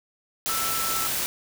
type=tone in noise; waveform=sine; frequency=1326 Hz; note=E6; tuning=10 cents sharp; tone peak=-30 dBFS; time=0.49-1.07 s; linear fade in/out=0 ms; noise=white; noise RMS=-27 dBFS; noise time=0.46-1.26 s; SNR=-6 dB; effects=none